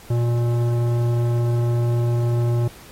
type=tone with tanh clipping; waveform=triangle; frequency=119 Hz; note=A#2; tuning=36 cents sharp; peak=-19 dBFS; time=0.1-2.68 s; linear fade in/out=5 ms; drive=18 dB; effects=pink hiss -45 dBFS RMS until 2.91 s + AAC 48 kbps